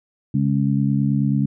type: harmonic tone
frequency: 69.3 Hz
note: C#2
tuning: in tune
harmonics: 2 / 3 / 4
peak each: -19 / -20 / -24 dBFS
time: 0.34-1.46 s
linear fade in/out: 5 ms
effects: none